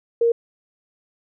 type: tone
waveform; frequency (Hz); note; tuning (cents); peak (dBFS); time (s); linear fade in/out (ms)
sine; 466.2; A#4; 0; -14; 0.21-0.32; 5
effects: none